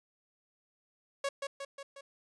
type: tone with echo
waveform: sawtooth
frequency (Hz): 554.4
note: C#5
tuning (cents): 0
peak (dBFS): -27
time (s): 1.24-1.29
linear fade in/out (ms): 5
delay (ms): 180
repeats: 4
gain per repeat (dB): -4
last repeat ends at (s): 2.01
effects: resampled to 22050 Hz

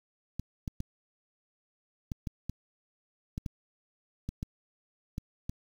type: clicks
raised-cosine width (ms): 5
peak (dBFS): -22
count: 12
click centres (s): 0.396 / 0.678 / 0.804 / 2.118 / 2.272 / 2.496 / 3.379 / 3.462 / 4.29 / 4.429 / 5.181 / 5.495
effects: 8-bit

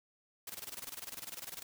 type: noise with tremolo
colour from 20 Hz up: white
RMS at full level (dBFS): -43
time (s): 0.47-1.63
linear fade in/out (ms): 5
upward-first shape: square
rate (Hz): 20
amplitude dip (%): 80
effects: none

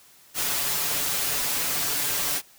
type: noise with comb filter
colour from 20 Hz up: white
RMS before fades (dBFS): -26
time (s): 0.34-2.42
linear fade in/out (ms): 50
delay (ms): 6.9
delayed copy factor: +0.7
effects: white hiss -54 dBFS RMS until 2.58 s

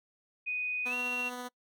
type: tone with pitch glide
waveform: sine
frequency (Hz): 2489 to 2730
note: D#7 to F7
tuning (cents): 0 to -40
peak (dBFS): -31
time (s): 0.46-1.3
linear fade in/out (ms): 20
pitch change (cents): +160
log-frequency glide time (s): 0.88-0.94
type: tone with tremolo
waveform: 10% pulse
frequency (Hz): 247.7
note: B3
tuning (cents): +5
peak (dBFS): -29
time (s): 0.85-1.49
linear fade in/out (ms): 20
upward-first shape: triangle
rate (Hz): 15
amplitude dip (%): 25
effects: noise-tail reverb RT60 0.1 s tail -24 dB re dry

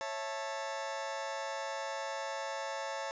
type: chord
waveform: sawtooth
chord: A major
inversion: first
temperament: just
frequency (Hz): 550 / 660 / 880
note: C#5 / E5 / A5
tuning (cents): -14 / +2 / 0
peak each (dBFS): -36 / -39 / -36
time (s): 0.01-3.11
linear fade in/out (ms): 0
effects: resampled to 16000 Hz + 11-bit

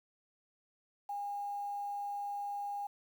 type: tone with quantisation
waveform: sine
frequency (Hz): 812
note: G#5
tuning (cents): -39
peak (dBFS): -36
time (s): 1.09-2.87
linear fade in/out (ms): 5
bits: 10
effects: none

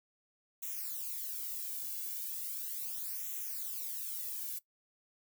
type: noise with flanger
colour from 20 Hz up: violet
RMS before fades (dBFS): -40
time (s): 0.62-4.59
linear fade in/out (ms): 10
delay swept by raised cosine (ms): 0.21 to 1.61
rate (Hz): 0.37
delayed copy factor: -0.95
effects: noise-tail reverb RT60 0.1 s tail -18 dB re dry

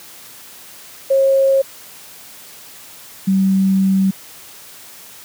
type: tone pair in turn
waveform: sine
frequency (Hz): 541 / 192.16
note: C#5 / G3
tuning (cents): -42 / -34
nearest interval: octave + tritone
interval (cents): 1792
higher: first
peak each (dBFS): -10 / -11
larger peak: first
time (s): 1.1-1.62 / 3.27-4.11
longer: second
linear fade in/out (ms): 10
effects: white hiss -39 dBFS RMS until 5.24 s + high-pass 80 Hz 12 dB/octave

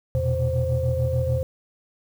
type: tone cluster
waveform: sine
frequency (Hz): 83.7 / 120.3 / 127.1 / 523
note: E2 / B2 / C3 / C5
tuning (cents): +27 / -45 / -50 / -1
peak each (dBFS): -25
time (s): 0.15-1.43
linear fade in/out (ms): 0
effects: tanh soft clip ceiling -12 dBFS + 8-bit

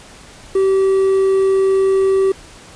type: tone with quantisation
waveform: triangle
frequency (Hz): 385.5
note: G4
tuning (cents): -29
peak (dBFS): -9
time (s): 0.55-2.32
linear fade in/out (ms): 5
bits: 6
effects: pink hiss -40 dBFS RMS until 2.75 s + resampled to 22050 Hz

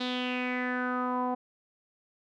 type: tone with low-pass filter sweep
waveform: sawtooth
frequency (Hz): 250.3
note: B3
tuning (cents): +23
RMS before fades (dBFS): -31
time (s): 0-1.35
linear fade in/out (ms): 10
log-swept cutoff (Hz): 3900 to 850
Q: 5.3
effects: none

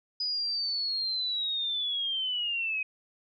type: linear sweep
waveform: sine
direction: down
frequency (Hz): 4978 to 2511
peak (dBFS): -28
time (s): 0.2-2.83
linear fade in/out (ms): 5
effects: none

